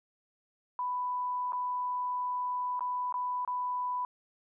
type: tone with dropouts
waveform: sine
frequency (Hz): 993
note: B5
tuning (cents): +9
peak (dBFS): -30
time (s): 0.79-4.05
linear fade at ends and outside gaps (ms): 1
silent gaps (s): 1.522-1.531 / 2.794-2.807 / 3.125-3.141 / 3.449-3.476
effects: none